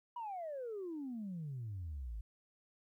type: exponential sweep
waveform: sine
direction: down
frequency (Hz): 987.8 to 50.3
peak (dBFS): -39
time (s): 0.16-2.21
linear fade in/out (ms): 5
effects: tanh soft clip ceiling -37 dBFS + 13-bit